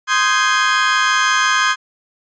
35% pulse chord, Ab major seventh, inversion first, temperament equal with one note detuned, 1046.5 / 1244.5 / 1555.4 / 1661.2 Hz, C6 / Eb6 / G6 / Ab6, 0 / 0 / -14 / 0 cents, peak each -17 dBFS, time 0.07-1.76 s, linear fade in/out 50 ms, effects resampled to 16000 Hz

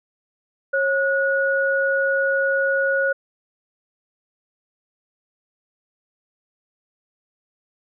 sine tone pair together, 545.4 / 1457 Hz, C#5 / F#6, -28 / -27 cents, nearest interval octave + perfect fourth, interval 1701 cents, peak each -20 dBFS, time 0.73-3.13 s, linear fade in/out 10 ms, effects none

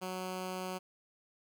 10% pulse tone, 185 Hz, F#3, in tune, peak -29 dBFS, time 0.01-0.79 s, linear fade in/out 20 ms, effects none

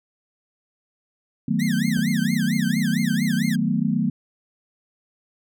sine chord, B dominant seventh, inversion first, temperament equal, 155.56 / 185 / 220 / 246.9 Hz, D#3 / F#3 / A3 / B3, 0 / 0 / 0 / 0 cents, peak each -26 / -24 / -23 / -25 dBFS, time 1.48-4.1 s, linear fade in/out 5 ms
sawtooth tone with vibrato, 1810 Hz, A6, 48 cents sharp, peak -26 dBFS, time 1.59-3.56 s, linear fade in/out 10 ms, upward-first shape sine, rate 4.4 Hz, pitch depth 290 cents each way
clicks, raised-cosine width 2 ms, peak -28 dBFS, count 2, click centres 1.972 / 1.99 s
effects none

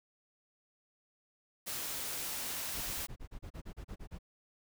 white noise, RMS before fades -39 dBFS, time 1.66-3.07 s, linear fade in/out 20 ms
brown noise bursts, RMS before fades -44 dBFS, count 13, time 2.74-4.188 s, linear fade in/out 20 ms, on 80 ms, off 34 ms
effects none

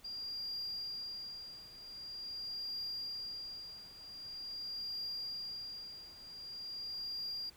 sine tone with tremolo, 4788 Hz, D8, 33 cents sharp, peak -36 dBFS, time 0.04-7.5 s, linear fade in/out 10 ms, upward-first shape triangle, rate 0.45 Hz, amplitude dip 85%, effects tanh soft clip ceiling -35 dBFS + pink hiss -62 dBFS RMS until 7.56 s

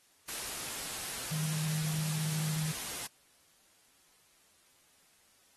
sine tone in noise, 155.56 Hz, D#3, in tune, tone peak -32 dBFS, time 1.31-2.72 s, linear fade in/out 10 ms, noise white, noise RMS -39 dBFS, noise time 0.28-3.07 s, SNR +4 dB, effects white hiss -66 dBFS RMS until 5.56 s + AAC 32 kbps

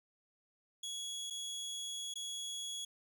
25% pulse tone with dropouts, 3348 Hz, G#7, 13 cents sharp, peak -36 dBFS, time 0.83-2.85 s, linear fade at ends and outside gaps 5 ms, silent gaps 1.301-1.306 / 2.14-2.156 s, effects none

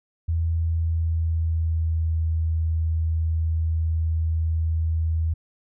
sine tone with pitch glide, 82.41 to 80.81 Hz, E2 to E2, 0 to -34 cents, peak -20 dBFS, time 0.28-5.34 s, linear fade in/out 10 ms, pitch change -34 cents, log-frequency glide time 0.55-2.16 s, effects none

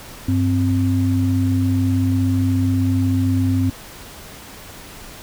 sine tone pair together, 98 / 261.6 Hz, G2 / C4, 0 / 0 cents, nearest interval octave + perfect fourth, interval 1700 cents, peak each -17 / -18 dBFS, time 0.28-3.7 s, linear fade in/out 5 ms, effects pink hiss -38 dBFS RMS until 5.22 s

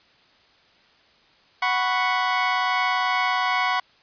25% pulse chord, F# suspended fourth, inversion none, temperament equal, 740 / 987.8 / 1108.7 Hz, F#5 / B5 / C#6, 0 / 0 / 0 cents, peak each -21 dBFS, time 1.62-3.8 s, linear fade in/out 5 ms, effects white hiss -57 dBFS RMS until 4.02 s + resampled to 11025 Hz

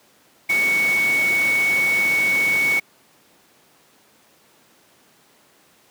sine tone in noise, 2224 Hz, C#7, 5 cents sharp, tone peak -16 dBFS, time 0.49-2.8 s, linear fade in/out 10 ms, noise pink, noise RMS -29 dBFS, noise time 0.49-2.8 s, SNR +10 dB, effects pink hiss -55 dBFS RMS until 5.9 s + high-pass 200 Hz 12 dB/octave

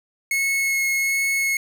45% pulse tone with vibrato, 2181 Hz, C#7, 29 cents flat, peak -19 dBFS, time 0.31-1.57 s, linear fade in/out 2 ms, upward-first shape sine, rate 1.3 Hz, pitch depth 9 cents each way, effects none

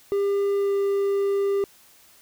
triangle tone with pitch glide, 400.2 to 397.9 Hz, G4 to G4, +36 to +26 cents, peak -18 dBFS, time 0.12-1.64 s, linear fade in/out 0 ms, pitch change -10 cents, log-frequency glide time 0.57-0.73 s, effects white hiss -54 dBFS RMS until 2.21 s

